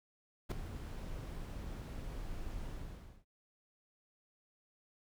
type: noise with ADSR envelope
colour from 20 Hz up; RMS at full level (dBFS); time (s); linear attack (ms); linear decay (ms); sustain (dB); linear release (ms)
brown; -30; 0.49-3.25; 26; 4; -13; 560
effects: none